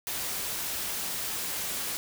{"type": "noise", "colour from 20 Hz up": "white", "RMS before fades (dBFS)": -33, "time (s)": [0.07, 1.97], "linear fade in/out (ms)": 0, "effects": []}